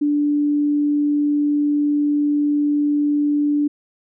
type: tone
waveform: sine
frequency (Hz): 292.8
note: D4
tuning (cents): -5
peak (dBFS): -15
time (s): 0.01-3.68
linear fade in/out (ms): 10
effects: none